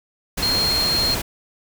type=tone in noise; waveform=sine; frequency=4222 Hz; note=C8; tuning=15 cents sharp; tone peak=-18 dBFS; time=0.42-1.15 s; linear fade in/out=10 ms; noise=pink; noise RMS=-25 dBFS; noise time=0.37-1.22 s; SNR=+4 dB; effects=none